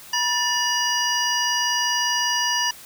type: harmonic tone with a mistuned harmonic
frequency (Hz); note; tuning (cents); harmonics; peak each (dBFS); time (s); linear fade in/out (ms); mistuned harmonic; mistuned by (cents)
965; B5; -40; 1 / 2 / 3 / 5 / 6; -26 / -26 / -26 / -26 / -26; 0.13-2.71; 5; 2; -150
effects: white hiss -43 dBFS RMS until 2.85 s